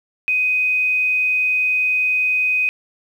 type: tone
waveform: sine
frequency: 2505 Hz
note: D#7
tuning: 11 cents sharp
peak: -15 dBFS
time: 0.28-2.69 s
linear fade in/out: 0 ms
effects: 8-bit